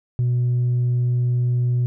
triangle tone with tanh clipping, 122.8 Hz, B2, 9 cents flat, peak -17 dBFS, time 0.19-1.86 s, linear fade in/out 0 ms, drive 6 dB, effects none

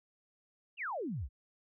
sine exponential sweep, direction down, 2960 to 51.91 Hz, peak -35 dBFS, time 0.77-1.29 s, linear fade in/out 50 ms, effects none

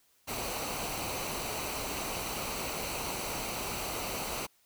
pink noise with comb filter, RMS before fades -36 dBFS, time 0.27-4.47 s, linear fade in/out 20 ms, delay 0.58 ms, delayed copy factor -0.55, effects white hiss -68 dBFS RMS until 4.65 s

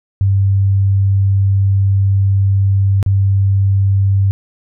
sine tone with dropouts, 98 Hz, G2, in tune, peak -9 dBFS, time 0.21-4.31 s, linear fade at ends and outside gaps 0 ms, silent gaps 3.028-3.062 s, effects none

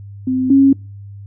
sine tone pair in turn, 257.8 / 273.1 Hz, C4 / C#4, -26 / -26 cents, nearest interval minor second, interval 100 cents, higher second, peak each -14 / -6 dBFS, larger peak second, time 0.27-0.5 / 0.5-0.73 s, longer neither, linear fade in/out 5 ms, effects noise-tail reverb RT60 0.3 s tail -25 dB re dry + added 100 Hz sine -31 dBFS peak until 1.26 s

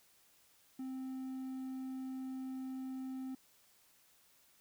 triangle tone, 261.6 Hz, C4, in tune, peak -38 dBFS, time 0.79-3.35 s, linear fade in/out 5 ms, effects white hiss -68 dBFS RMS until 4.6 s

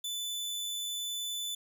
sawtooth tone, 3499 Hz, A7, 10 cents flat, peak -31 dBFS, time 0.04-1.55 s, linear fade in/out 5 ms, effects none

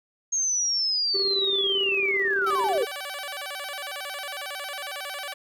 sine linear sweep, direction down, 6520 to 412.7 Hz, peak -22 dBFS, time 0.32-2.85 s, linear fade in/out 10 ms
triangle tone with tremolo, 392 Hz, G4, in tune, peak -24 dBFS, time 1.14-2.84 s, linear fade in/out 10 ms, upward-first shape square, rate 18 Hz, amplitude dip 50%
10% pulse tone with vibrato, 664 Hz, E5, 12 cents sharp, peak -24 dBFS, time 2.46-5.34 s, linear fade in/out 10 ms, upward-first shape square, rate 11 Hz, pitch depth 250 cents each way
effects none

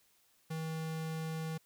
square tone, 160.1 Hz, D#3, 50 cents sharp, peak -37 dBFS, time 0.5-1.58 s, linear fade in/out 10 ms, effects white hiss -70 dBFS RMS until 1.65 s

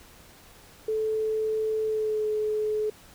sine tone with pitch glide, 436.2 to 427.5 Hz, A4 to A4, -15 to -50 cents, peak -24 dBFS, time 0.88-2.9 s, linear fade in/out 5 ms, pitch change -35 cents, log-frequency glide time 1.84-2.26 s, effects pink hiss -52 dBFS RMS until 3.14 s

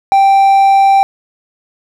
triangle tone, 784 Hz, G5, in tune, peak -3 dBFS, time 0.12-1.03 s, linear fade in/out 0 ms, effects none

